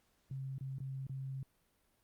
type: tone with dropouts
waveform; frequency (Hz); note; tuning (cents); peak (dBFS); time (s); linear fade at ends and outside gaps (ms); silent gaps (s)
sine; 134; C3; +42; -39; 0.31-1.43; 2; 0.582-0.609 / 0.784-0.803 / 1.068-1.095
effects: pink hiss -75 dBFS RMS until 2.03 s + Opus 48 kbps